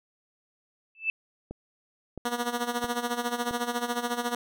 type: tone with exponential growth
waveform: sine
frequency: 2637 Hz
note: E7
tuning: in tune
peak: -20 dBFS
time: 0.95-1.1 s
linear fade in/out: 1 ms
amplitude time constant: 32 ms
type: click train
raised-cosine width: 2 ms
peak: -24 dBFS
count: 4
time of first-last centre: 1.51-3.51 s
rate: 1.5 Hz
type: tone with tremolo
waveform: 10% pulse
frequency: 240.4 Hz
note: B3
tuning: 46 cents flat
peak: -17 dBFS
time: 2.25-4.35 s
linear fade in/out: 2 ms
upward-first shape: sine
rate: 14 Hz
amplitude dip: 75%
effects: none